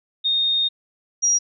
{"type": "tone pair in turn", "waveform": "sine", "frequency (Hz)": [3690, 5720], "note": ["A#7", "F8"], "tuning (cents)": [-18, 41], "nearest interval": "minor sixth", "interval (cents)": 759, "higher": "second", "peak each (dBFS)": [-17, -15], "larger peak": "second", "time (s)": [[0.24, 0.69], [1.22, 1.39]], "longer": "first", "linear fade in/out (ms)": 20, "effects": []}